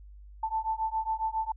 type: beating tone pair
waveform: sine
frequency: 880 / 887.3 Hz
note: A5 / A5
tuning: 0 / +14 cents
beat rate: 7.3 Hz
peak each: -31 dBFS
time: 0.43-1.52 s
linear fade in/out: 5 ms
effects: added 50 Hz sine -46 dBFS peak until 1.56 s